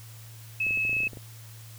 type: tone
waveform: sine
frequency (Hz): 2589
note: E7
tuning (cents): -32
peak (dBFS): -24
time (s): 0.6-1.08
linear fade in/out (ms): 5
type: clicks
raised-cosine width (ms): 2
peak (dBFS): -29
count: 12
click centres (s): 0.667 / 0.708 / 0.774 / 0.851 / 0.895 / 0.93 / 0.967 / 1.004 / 1.034 / 1.07 / 1.133 / 1.172
effects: added 112 Hz sine -44 dBFS peak until 1.78 s + white hiss -51 dBFS RMS until 1.78 s